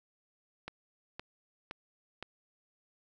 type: click train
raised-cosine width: 0.3 ms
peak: -24 dBFS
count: 4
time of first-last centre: 0.68-2.226 s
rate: 1.94 Hz
effects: none